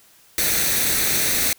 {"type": "noise with comb filter", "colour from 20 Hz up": "white", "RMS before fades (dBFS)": -20, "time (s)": [0.38, 1.53], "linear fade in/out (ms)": 2, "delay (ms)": 0.49, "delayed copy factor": 0.55, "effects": ["white hiss -53 dBFS RMS until 1.58 s"]}